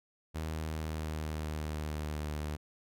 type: tone with pitch glide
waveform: sawtooth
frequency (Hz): 79 to 75.3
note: D#2 to D2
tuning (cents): +27 to +44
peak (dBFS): -31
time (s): 0.34-2.57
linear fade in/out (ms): 20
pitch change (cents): -83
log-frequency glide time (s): 0.54-2.35
effects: none